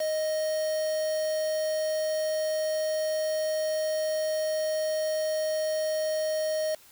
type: tone with quantisation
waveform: triangle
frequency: 622.3 Hz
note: D#5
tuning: in tune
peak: -24 dBFS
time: 0-6.75 s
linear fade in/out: 5 ms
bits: 6
effects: white hiss -55 dBFS RMS until 6.91 s